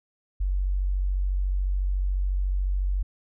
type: tone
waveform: sine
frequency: 47 Hz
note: F#1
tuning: 28 cents sharp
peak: -22 dBFS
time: 0.4-3.03 s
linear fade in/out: 10 ms
effects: none